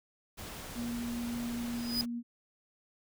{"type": "noise", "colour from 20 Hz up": "pink", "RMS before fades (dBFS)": -44, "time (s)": [0.37, 2.06], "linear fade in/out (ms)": 20}
{"type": "tone", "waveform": "sine", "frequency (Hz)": 237.3, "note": "A#3", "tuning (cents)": 31, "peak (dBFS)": -34, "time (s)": [0.74, 2.23], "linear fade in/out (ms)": 50}
{"type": "tone with exponential growth", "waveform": "45% pulse", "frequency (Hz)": 4974, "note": "D#8", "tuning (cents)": -1, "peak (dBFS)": -26, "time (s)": [1.7, 2.01], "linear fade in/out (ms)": 0, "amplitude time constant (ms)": 67}
{"effects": []}